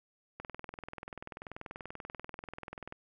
click train, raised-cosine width 0.5 ms, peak -27 dBFS, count 53, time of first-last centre 0.4-2.924 s, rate 20.6 Hz, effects none

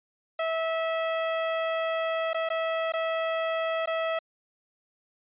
sawtooth tone with dropouts, 651 Hz, E5, 22 cents flat, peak -22 dBFS, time 0.39-4.19 s, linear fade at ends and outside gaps 5 ms, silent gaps 2.333-2.344 / 2.49-2.501 / 2.922-2.936 / 3.859-3.873 s, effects resampled to 8000 Hz

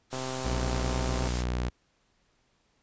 white noise, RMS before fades -37 dBFS, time 0.1-1.45 s, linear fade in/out 50 ms
click train, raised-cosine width 1 ms, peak -22 dBFS, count 150, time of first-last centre 0.13-1.276 s, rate 130 Hz
sawtooth tone with pitch glide, 60.3 to 60.9 Hz, B1 to B1, -41 to -24 cents, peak -24 dBFS, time 0.44-1.7 s, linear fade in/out 20 ms, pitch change +17 cents, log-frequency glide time 0.77-0.9 s
effects pink hiss -70 dBFS RMS until 2.82 s + resampled to 16000 Hz

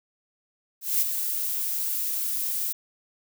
violet noise with ADSR envelope, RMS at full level -21 dBFS, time 0.81-2.73 s, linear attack 200 ms, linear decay 24 ms, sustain -7 dB, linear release 12 ms, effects none

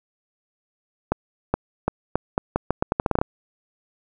accelerating click train, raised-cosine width 1 ms, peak -5 dBFS, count 15, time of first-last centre 1.12-3.215 s, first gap 420 ms, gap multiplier 0.81, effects none

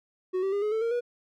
triangle tone with pitch steps, 370 / 386.8 / 404.4 / 422.8 / 442 / 462.1 / 483.2 Hz, F#4 / G4 / G#4 / G#4 / A4 / A#4 / B4, 0 / -23 / -46 / +31 / +8 / -15 / -38 cents, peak -23 dBFS, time 0.33-1.009 s, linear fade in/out 20 ms, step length 97 ms, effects none

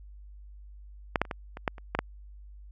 clicks, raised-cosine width 0.5 ms, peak -8 / -8 / -30 / -17 / -24 / -10 / -30 / -12 / -10 dBFS, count 9, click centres 1.158 / 1.216 / 1.252 / 1.312 / 1.571 / 1.678 / 1.782 / 1.95 / 1.99 s, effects added 50 Hz sine -45 dBFS peak until 2.71 s

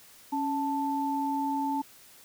sine tone pair together, 277.2 / 880 Hz, C#4 / A5, 0 / 0 cents, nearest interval octave + minor sixth, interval 2000 cents, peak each -30 / -29 dBFS, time 0.32-1.82 s, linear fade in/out 10 ms, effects white hiss -54 dBFS RMS until 2.24 s

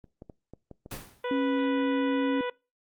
clicks, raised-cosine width 2 ms, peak -30 dBFS, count 7, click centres 0.042 / 0.221 / 0.298 / 0.536 / 0.713 / 0.861 / 0.941 s
pink noise with exponential decay, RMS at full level -35 dBFS, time 0.91-1.31 s, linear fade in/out 5 ms, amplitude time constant 86 ms
harmonic tone, 493.1 Hz, B4, 3 cents flat, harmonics 1 / 2 / 3 / 4 / 5 / 6 / 7, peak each -30 / -36 / -40 / -42 / -44 / -46 / -47 dBFS, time 1.24-2.5 s, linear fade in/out 5 ms
sine tone, 273.4 Hz, C#4, 24 cents flat, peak -25 dBFS, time 1.31-2.41 s, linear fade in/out 2 ms
effects noise-tail reverb RT60 0.3 s tail -24 dB re dry + Opus 24 kbps

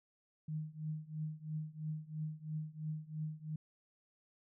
sine tone with tremolo, 154.9 Hz, D#3, 7 cents flat, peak -35 dBFS, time 0.48-3.56 s, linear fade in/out 5 ms, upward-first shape triangle, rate 3 Hz, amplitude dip 95%, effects none

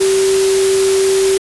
sine tone in noise, 385.8 Hz, G4, 28 cents flat, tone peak -10 dBFS, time 0-1.38 s, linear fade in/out 10 ms, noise white, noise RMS -20 dBFS, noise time 0-1.38 s, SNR +7 dB, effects resampled to 24000 Hz

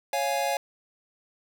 square chord, Db major, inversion none, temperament equal, 554.4 / 698.5 / 830.6 Hz, Db5 / F5 / Ab5, 0 / 0 / 0 cents, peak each -30 dBFS, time 0.13-0.57 s, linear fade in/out 2 ms, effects none

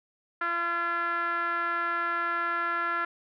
5% pulse tone with low-pass filter, 341.5 Hz, F4, 39 cents flat, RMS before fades -29 dBFS, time 0.41-3.05 s, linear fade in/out 5 ms, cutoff 1500 Hz, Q 8.5, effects none

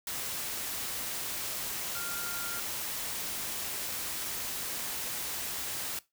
sine tone in noise, 1396.9 Hz, F6, in tune, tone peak -40 dBFS, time 1.95-2.6 s, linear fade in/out 2 ms, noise white, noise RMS -36 dBFS, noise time 0.07-5.99 s, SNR -7 dB, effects noise-tail reverb RT60 0.2 s tail -19 dB re dry

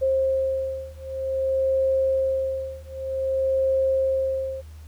sine beating tone pair, 531 / 531.53 Hz, C5 / C5, +25 / +27 cents, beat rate 0.53 Hz, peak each -24 dBFS, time 0.01-4.62 s, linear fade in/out 20 ms, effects added 77 Hz sine -39 dBFS peak until 4.87 s + pink hiss -56 dBFS RMS until 4.87 s

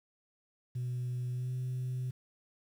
sine tone with pitch glide, 124.2 to 127.18 Hz, B2 to C3, +10 to -49 cents, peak -31 dBFS, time 0.75-2.11 s, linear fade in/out 10 ms, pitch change +41 cents, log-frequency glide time 1.31-1.52 s, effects tanh soft clip ceiling -31 dBFS + 10-bit

